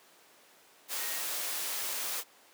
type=tone in noise; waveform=sine; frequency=1872 Hz; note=A#6; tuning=7 cents sharp; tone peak=-44 dBFS; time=0.96-1.23 s; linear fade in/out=50 ms; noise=white; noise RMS=-35 dBFS; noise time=0.88-2.24 s; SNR=-12 dB; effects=pink hiss -59 dBFS RMS until 2.53 s + high-pass 400 Hz 12 dB/octave